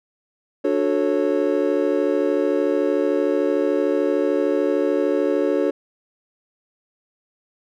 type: chord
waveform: triangle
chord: D major seventh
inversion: none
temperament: just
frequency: 293.7 / 367.1 / 440.5 / 550.6 Hz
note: D4 / F#4 / A4 / C#5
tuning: 0 / -14 / +2 / -12 cents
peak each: -21 dBFS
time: 0.64-5.71 s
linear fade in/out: 10 ms
effects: none